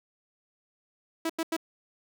sawtooth tone bursts, 326.5 Hz, E4, 17 cents flat, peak -23 dBFS, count 3, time 1.25-1.566 s, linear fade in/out 5 ms, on 46 ms, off 89 ms, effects none

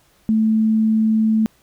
sine tone, 219.5 Hz, A3, 4 cents flat, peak -13 dBFS, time 0.29-1.46 s, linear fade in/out 0 ms, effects pink hiss -57 dBFS RMS until 1.62 s

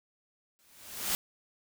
white noise with exponential growth, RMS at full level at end -28 dBFS, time 0.59-1.15 s, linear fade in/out 0 ms, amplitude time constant 120 ms, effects none

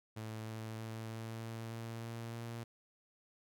sawtooth tone with pitch steps, 110 / 110.89 / 111.79 / 112.7 / 113.62 / 114.54 / 115.47 / 116.41 Hz, A2 / A2 / A2 / A2 / A#2 / A#2 / A#2 / A#2, 0 / +14 / +28 / +42 / -44 / -30 / -16 / -2 cents, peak -38 dBFS, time 0.16-2.64 s, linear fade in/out 10 ms, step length 310 ms, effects none

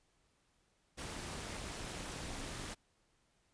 pink noise with amplitude modulation, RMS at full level -41 dBFS, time 0.97-2.75 s, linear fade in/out 20 ms, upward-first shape sine, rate 249 Hz, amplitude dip 70%, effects pink hiss -75 dBFS RMS until 3.53 s + resampled to 22050 Hz

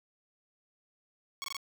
10% pulse tone bursts, 1109 Hz, C#6, in tune, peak -27 dBFS, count 4, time 1.42-1.567 s, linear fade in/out 0 ms, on 21 ms, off 21 ms, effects none

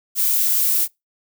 violet noise, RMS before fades -18 dBFS, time 0.15-0.88 s, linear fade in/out 50 ms, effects noise-tail reverb RT60 0.2 s tail -25 dB re dry

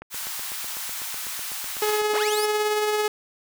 click train, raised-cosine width 0.5 ms, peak -23 dBFS, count 17, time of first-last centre 0.02-2.018 s, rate 8.01 Hz
white high-pass noise, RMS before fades -32 dBFS, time 0.1-2.02 s, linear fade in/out 50 ms, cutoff 780 Hz, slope 24 dB/octave
sawtooth tone with tremolo, 423 Hz, G#4, 32 cents sharp, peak -16 dBFS, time 1.82-3.08 s, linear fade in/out 2 ms, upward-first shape sine, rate 18 Hz, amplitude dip 30%
20% pulse linear sweep, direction up, 174 to 5588 Hz, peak -23 dBFS, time 2.13-2.46 s, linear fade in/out 10 ms
effects none

